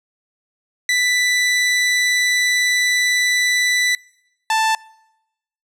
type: tone pair in turn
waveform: sawtooth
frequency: 1982 / 882.9 Hz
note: B6 / A5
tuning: +6 / +6 cents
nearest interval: octave + major second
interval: 1400 cents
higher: first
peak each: -11 dBFS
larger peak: neither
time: 0.89-3.95 / 4.5-4.75 s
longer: first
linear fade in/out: 2 ms
effects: noise-tail reverb RT60 0.9 s tail -24 dB re dry + low-pass 9000 Hz 12 dB/octave